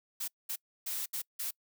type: noise bursts at uneven times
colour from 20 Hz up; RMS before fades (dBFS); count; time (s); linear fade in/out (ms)
blue; -36; 5; 0.2-0.28 / 0.49-0.56 / 0.86-1.06 / 1.13-1.22 / 1.39-1.51; 10
effects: noise-tail reverb RT60 0.1 s tail -26 dB re dry